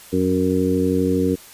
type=harmonic tone with a mistuned harmonic; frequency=92.5 Hz; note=F#2; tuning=in tune; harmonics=1 / 2 / 3 / 4 / 5; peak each=-26 / -23 / -20 / -24 / -22 dBFS; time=0.12-1.36 s; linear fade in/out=20 ms; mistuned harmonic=1; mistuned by=-45 cents; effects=white hiss -43 dBFS RMS until 1.53 s + resampled to 32000 Hz